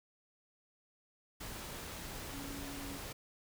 sine tone in noise, 279.3 Hz, C#4, 13 cents sharp, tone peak -45 dBFS, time 2.33-2.98 s, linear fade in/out 10 ms, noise pink, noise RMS -45 dBFS, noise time 1.4-3.13 s, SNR -3 dB, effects none

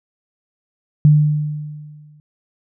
sine tone with exponential decay, 150 Hz, D3, 37 cents sharp, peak -5 dBFS, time 1.05-2.2 s, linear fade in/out 0 ms, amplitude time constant 250 ms, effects none

